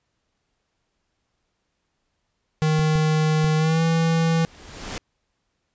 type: tone with pitch glide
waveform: square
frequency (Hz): 155.56 to 164.15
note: D#3 to E3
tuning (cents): 0 to -7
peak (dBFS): -18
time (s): 2.62-4.45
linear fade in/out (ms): 0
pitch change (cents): +93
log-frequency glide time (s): 3.57-3.82
type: clicks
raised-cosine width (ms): 5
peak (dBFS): -19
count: 3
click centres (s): 2.793 / 2.956 / 3.444
type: noise with exponential growth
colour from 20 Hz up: pink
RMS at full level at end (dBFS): -29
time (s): 4.06-4.98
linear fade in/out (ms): 1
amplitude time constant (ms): 200
effects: pink hiss -74 dBFS RMS until 5.74 s + resampled to 16000 Hz

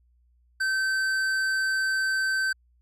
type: tone with tanh clipping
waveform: triangle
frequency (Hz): 1545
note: G6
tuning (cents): -26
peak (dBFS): -25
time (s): 0.6-2.53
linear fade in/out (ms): 10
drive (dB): 16
effects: added 60 Hz sine -60 dBFS peak until 2.81 s

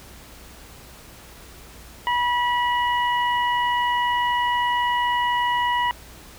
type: harmonic tone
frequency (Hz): 972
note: B5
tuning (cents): -28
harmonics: 1 / 2 / 3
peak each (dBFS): -20 / -26 / -30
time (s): 2.07-5.91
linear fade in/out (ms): 0
effects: added 60 Hz sine -48 dBFS peak until 6.38 s + pink hiss -45 dBFS RMS until 6.38 s

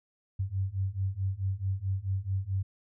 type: beating tone pair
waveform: sine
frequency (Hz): 93.9 / 98.5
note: F#2 / G2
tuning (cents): +26 / +9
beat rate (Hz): 4.6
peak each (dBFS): -32 / -31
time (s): 0.39-2.63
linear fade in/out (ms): 10
effects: none

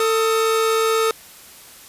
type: tone pair together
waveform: 45% pulse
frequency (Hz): 447.2 / 1265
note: A4 / D#6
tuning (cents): +28 / +28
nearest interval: octave + tritone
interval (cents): 1800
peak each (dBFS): -17 / -22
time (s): 0-1.11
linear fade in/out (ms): 2
effects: white hiss -43 dBFS RMS until 1.88 s + resampled to 32000 Hz

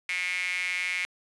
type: tone with high-pass filter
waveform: sawtooth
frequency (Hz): 180.8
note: F#3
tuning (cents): -40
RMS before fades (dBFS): -30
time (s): 0.09-1.05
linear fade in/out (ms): 0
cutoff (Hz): 2200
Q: 9.6
effects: resampled to 24000 Hz

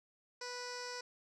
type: tone with low-pass filter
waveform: 15% pulse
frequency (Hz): 492.3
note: B4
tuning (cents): -6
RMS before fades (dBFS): -44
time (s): 0.41-1.01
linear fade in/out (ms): 5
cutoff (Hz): 5900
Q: 4.6
effects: none

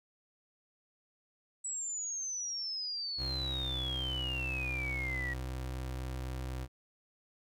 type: exponential sweep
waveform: sine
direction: down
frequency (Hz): 7902 to 1899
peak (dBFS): -35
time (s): 1.64-5.34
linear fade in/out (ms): 10
type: tone with pitch glide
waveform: 30% pulse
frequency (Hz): 65.41 to 64.06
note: C2 to C2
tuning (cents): 0 to -36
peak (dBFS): -34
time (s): 3.17-6.68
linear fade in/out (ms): 50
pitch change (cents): -36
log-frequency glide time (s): 3.47-3.7
effects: none

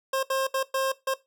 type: tone bursts at uneven times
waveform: 25% pulse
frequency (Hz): 533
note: C5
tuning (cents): +32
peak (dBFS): -20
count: 5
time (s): 0.13-0.23 / 0.3-0.47 / 0.54-0.63 / 0.74-0.92 / 1.07-1.14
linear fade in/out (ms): 5
effects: noise-tail reverb RT60 0.2 s tail -17 dB re dry

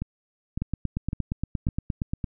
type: two click trains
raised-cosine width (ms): 5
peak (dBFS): -16 / -14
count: 5 / 14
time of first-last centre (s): 0.02-2.242 / 0.62-2.135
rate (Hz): 1.8 / 8.58
effects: none

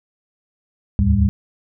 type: tone cluster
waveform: sine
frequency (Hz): 72.6 / 80.9 / 106.6 / 198.8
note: D2 / E2 / G#2 / G3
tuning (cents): -19 / -32 / +46 / +25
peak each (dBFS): -18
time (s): 0.99-1.29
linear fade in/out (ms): 0
effects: none

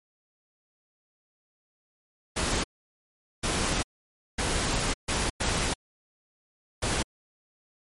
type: noise bursts at uneven times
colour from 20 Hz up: pink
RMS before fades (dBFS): -27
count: 6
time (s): 2.36-2.64 / 3.43-3.83 / 4.38-4.94 / 5.08-5.3 / 5.4-5.74 / 6.82-7.03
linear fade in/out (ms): 10
effects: MP3 48 kbps

